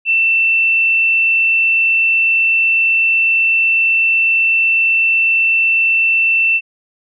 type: tone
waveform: sine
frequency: 2678 Hz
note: E7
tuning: 27 cents sharp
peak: -10 dBFS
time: 0.05-6.61 s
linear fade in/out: 50 ms
effects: none